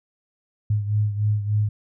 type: beating tone pair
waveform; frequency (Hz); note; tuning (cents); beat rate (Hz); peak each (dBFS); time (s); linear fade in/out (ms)
sine; 104.4 / 107.8; G#2 / A2; +10 / -35; 3.4; -20 / -26; 0.7-1.69; 5
effects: none